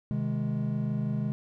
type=chord; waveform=triangle; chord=Ab major; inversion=first; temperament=just; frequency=129.78 / 155.74 / 207.7 Hz; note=C3 / Eb3 / Ab3; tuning=-14 / +2 / 0 cents; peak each=-29 / -31 / -29 dBFS; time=0.11-1.32 s; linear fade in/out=0 ms; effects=none